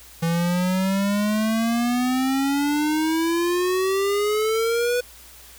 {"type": "exponential sweep", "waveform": "square", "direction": "up", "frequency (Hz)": [164.81, 494.6], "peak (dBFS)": -20, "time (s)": [0.22, 5.01], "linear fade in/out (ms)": 10, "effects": ["added 60 Hz sine -51 dBFS peak until 5.58 s", "white hiss -46 dBFS RMS until 5.58 s"]}